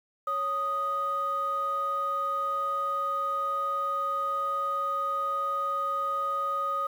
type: tone pair together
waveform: sine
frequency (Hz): 554.4 / 1244.5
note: C#5 / D#6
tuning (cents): 0 / 0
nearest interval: octave + major second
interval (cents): 1400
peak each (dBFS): -35 / -26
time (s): 0.27-6.87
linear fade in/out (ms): 5
effects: tanh soft clip ceiling -21 dBFS + 9-bit